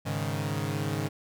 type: chord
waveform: sawtooth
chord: Ab suspended fourth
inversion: none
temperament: equal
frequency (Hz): 103.83 / 138.59 / 155.56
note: Ab2 / Db3 / Eb3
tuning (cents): 0 / 0 / 0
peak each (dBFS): -29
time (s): 0.05-1.09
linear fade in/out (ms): 20
effects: none